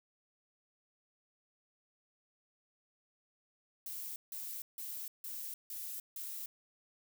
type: noise bursts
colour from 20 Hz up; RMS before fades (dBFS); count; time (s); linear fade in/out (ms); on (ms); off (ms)
violet; -43; 6; 3.86-6.46; 2; 300; 160
effects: none